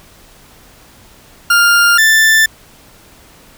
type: tone pair in turn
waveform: 40% pulse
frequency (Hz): 1403 / 1767.7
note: F6 / A6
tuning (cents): +8 / +8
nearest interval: major third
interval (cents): 400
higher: second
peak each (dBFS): -6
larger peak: neither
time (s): 1.5-1.98 / 1.98-2.46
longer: neither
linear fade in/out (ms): 5
effects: pink hiss -43 dBFS RMS until 3.57 s